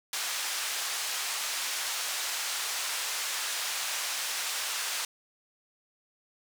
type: band-pass noise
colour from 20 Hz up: white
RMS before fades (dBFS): -33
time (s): 0.13-5.05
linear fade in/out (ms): 2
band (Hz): 840 to 7700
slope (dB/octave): 12
effects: none